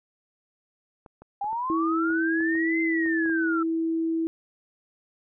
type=clicks; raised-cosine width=1 ms; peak=-32 dBFS; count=10; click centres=1.062 / 1.22 / 1.443 / 1.53 / 2.104 / 2.406 / 2.553 / 3.061 / 3.259 / 3.296 s
type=linear two-way sweep; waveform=sine; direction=up then down; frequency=790 to 2087 to 1313 Hz; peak=-26 dBFS; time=1.41-3.63 s; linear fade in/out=5 ms; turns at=2.81 s
type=tone; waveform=sine; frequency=326.7 Hz; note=E4; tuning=15 cents flat; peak=-23 dBFS; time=1.7-4.27 s; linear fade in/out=0 ms
effects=none